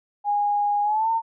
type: tone with pitch glide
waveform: sine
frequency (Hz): 822 to 906.8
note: G#5 to A#5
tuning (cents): -18 to -48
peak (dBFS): -19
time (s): 0.24-1.22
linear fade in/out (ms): 50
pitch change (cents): +170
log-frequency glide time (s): 0.83-1.1
effects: none